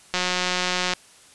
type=click train; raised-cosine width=0.2 ms; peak=-6 dBFS; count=145; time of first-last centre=0.14-0.936 s; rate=181 Hz; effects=white hiss -51 dBFS RMS until 1.34 s + resampled to 24000 Hz